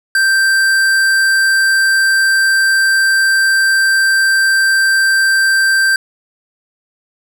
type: tone with hard clipping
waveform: sine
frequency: 1568 Hz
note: G6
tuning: in tune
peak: -11 dBFS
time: 0.15-5.96 s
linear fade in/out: 2 ms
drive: 14 dB
effects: none